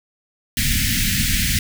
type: band-stop noise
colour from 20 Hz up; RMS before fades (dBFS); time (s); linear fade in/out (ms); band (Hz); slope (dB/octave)
pink; -19; 0.57-1.59; 2; 250 to 1700; 48
effects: none